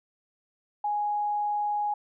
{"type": "tone", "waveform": "sine", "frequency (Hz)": 830.6, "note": "G#5", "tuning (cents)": 0, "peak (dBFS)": -25, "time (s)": [0.84, 1.94], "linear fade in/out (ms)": 5, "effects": []}